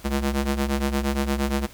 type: ring-modulated tone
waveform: sawtooth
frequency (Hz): 138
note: C#3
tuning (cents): -7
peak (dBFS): -15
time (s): 0.04-1.67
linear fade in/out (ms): 20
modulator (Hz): 73.3
effects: pink hiss -47 dBFS RMS until 1.73 s